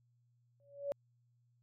sine tone with exponential growth, 566 Hz, C#5, 36 cents sharp, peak -31 dBFS, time 0.6-0.92 s, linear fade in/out 0 ms, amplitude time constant 68 ms, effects added 120 Hz sine -70 dBFS peak until 1.62 s + AAC 48 kbps

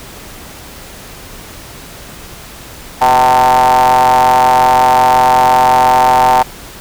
square ring-modulated tone, 65.6 Hz, C2, 5 cents sharp, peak -4 dBFS, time 3.01-6.43 s, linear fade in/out 10 ms, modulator 830 Hz, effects pink hiss -32 dBFS RMS until 6.8 s

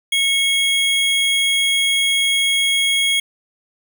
square tone pair together, 2193 / 3286 Hz, C#7 / G#7, -19 / -19 cents, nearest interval perfect fifth, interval 700 cents, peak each -20 / -17 dBFS, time 0.12-3.2 s, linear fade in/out 5 ms, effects none

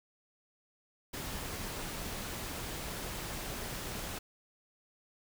pink noise, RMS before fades -40 dBFS, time 1.13-4.19 s, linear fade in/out 10 ms, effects none

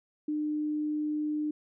sine tone, 301.7 Hz, D4, 47 cents sharp, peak -28 dBFS, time 0.28-1.51 s, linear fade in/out 5 ms, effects none

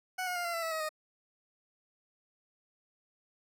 20% pulse tone with pitch steps, 740 / 721.4 / 703.3 / 685.7 / 668.5 / 651.7 / 635.3 / 619.4 Hz, F#5 / F#5 / F5 / F5 / E5 / E5 / D#5 / D#5, 0 / -44 / +12 / -32 / +24 / -20 / +36 / -8 cents, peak -28 dBFS, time 0.18-0.892 s, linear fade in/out 10 ms, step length 89 ms, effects none

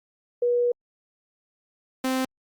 sine / sawtooth tone pair in turn, 483.9 / 260.3 Hz, B4 / C4, -35 / -9 cents, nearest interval major seventh, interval 1074 cents, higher first, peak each -19 dBFS, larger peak neither, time 0.42-0.72 / 2.04-2.25 s, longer first, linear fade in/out 5 ms, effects Opus 48 kbps

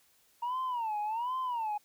sine tone with vibrato, 930 Hz, A#5, 4 cents flat, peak -29 dBFS, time 0.42-1.78 s, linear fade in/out 10 ms, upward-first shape sine, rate 1.3 Hz, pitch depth 190 cents each way, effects tanh soft clip ceiling -29 dBFS + white hiss -67 dBFS RMS until 1.84 s

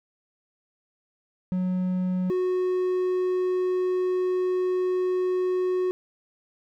triangle tone pair in turn, 183.4 / 366.8 Hz, F#3 / F#4, -15 / -15 cents, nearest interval octave, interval 1200 cents, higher second, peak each -21 / -20 dBFS, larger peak second, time 1.52-2.3 / 2.3-5.91 s, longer second, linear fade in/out 0 ms, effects none

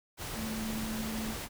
sine tone in noise, 220 Hz, A3, in tune, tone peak -35 dBFS, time 0.35-1.36 s, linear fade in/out 50 ms, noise pink, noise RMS -39 dBFS, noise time 0.17-1.49 s, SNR +1 dB, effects none

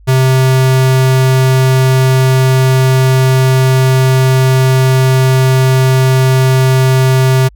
square tone, 130.81 Hz, C3, in tune, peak -7 dBFS, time 0.07-7.49 s, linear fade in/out 20 ms, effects added 50 Hz sine -37 dBFS peak until 7.55 s

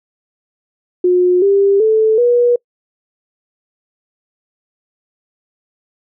sine tone with pitch steps, 360 / 397.1 / 438.1 / 483.3 Hz, F#4 / G4 / A4 / B4, -47 / +22 / -7 / -38 cents, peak -8 dBFS, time 1.04-2.56 s, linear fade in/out 5 ms, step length 380 ms, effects noise-tail reverb RT60 0.1 s tail -26 dB re dry

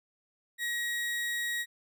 35% pulse tone, 1900 Hz, A#6, 33 cents sharp, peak -29 dBFS, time 0.58-1.66 s, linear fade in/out 50 ms, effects none

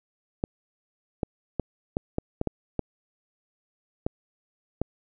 clicks, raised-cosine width 2 ms, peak -12 dBFS, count 10, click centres 0.439 / 1.232 / 1.597 / 1.969 / 2.184 / 2.414 / 2.473 / 2.793 / 4.065 / 4.816 s, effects none

